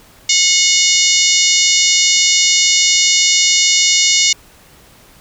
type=harmonic tone; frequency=727 Hz; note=F#5; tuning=31 cents flat; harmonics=3 / 4 / 5 / 6 / 7 / 8 / 9 / 10; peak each=-18 / -18 / -18 / -18 / -18 / -18 / -18 / -18 dBFS; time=0.29-4.33 s; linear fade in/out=5 ms; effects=pink hiss -45 dBFS RMS until 5.2 s